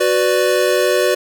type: chord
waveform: square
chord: B minor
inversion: second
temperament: equal with one note detuned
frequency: 370 / 496.2 / 587.3 Hz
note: F#4 / B4 / D5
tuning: 0 / +8 / 0 cents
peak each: -18 dBFS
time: 0-1.15 s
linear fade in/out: 10 ms
effects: none